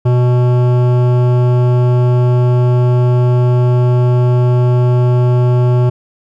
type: tone with hard clipping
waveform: triangle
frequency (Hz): 123.5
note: B2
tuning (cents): 0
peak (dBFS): -10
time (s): 0.05-5.9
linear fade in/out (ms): 10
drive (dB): 18
effects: none